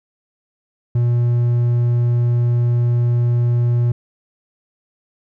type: tone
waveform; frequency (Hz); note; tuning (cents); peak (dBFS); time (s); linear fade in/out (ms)
triangle; 120; B2; -49; -11; 0.95-3.92; 5
effects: none